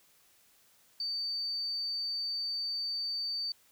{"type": "tone", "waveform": "sine", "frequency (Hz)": 4590, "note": "D8", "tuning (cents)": -40, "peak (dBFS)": -32, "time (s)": [1, 3.52], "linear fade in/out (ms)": 2, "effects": ["white hiss -65 dBFS RMS until 3.71 s"]}